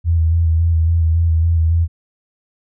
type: tone with vibrato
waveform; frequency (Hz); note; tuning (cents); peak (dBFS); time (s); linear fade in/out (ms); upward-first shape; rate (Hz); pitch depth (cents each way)
sine; 82.41; E2; 0; -11; 0.04-1.88; 50; square; 3.6; 29
effects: none